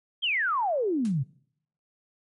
sine exponential sweep, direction down, 3304 to 123.47 Hz, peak -23 dBFS, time 0.22-1.24 s, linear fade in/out 20 ms
white noise with exponential decay, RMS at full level -42 dBFS, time 1.05-1.2 s, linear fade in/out 0 ms, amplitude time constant 31 ms
effects noise-tail reverb RT60 0.7 s tail -25 dB re dry + MP3 48 kbps

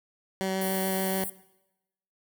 15% pulse tone with vibrato, 190.2 Hz, F#3, 48 cents sharp, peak -21 dBFS, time 0.41-1.24 s, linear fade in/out 0 ms, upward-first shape triangle, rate 7 Hz, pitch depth 10 cents each way
white high-pass noise, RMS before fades -35 dBFS, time 0.61-1.3 s, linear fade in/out 5 ms, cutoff 8200 Hz, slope 96 dB/octave
effects noise-tail reverb RT60 0.9 s tail -19 dB re dry

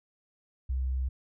sine tone, 64.7 Hz, C2, 19 cents flat, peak -27 dBFS, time 0.69-1.09 s, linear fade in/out 10 ms, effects none

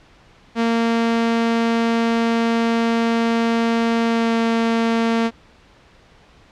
sawtooth tone with pitch glide, 230.3 to 228.8 Hz, A#3 to A#3, -21 to -32 cents, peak -12 dBFS, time 0.55-5.31 s, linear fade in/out 50 ms, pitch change -11 cents, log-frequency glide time 4.06-4.34 s, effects pink hiss -50 dBFS RMS until 6.51 s + low-pass 4000 Hz 12 dB/octave

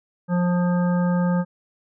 harmonic tone, 177 Hz, F3, 23 cents sharp, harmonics 1 / 3 / 5 / 7 / 9, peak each -18 / -28 / -32 / -35 / -37 dBFS, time 0.28-1.45 s, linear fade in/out 50 ms, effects none

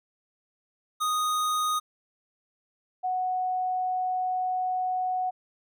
square / sine tone pair in turn, 1242 / 738.5 Hz, D#6 / F#5, -3 / -3 cents, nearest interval major sixth, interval 900 cents, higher first, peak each -25 dBFS, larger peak neither, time 1-1.8 / 3.03-5.31 s, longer second, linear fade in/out 20 ms, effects none

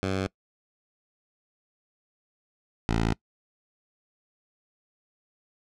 10% pulse tone pair in turn, 95.5 / 56.03 Hz, G2 / A1, -45 / +32 cents, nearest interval major sixth, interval 923 cents, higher first, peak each -18 / -15 dBFS, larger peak second, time 0.03-0.27 / 2.89-3.13 s, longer neither, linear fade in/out 0 ms, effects noise-tail reverb RT60 0.1 s tail -23 dB re dry + low-pass 6000 Hz 12 dB/octave

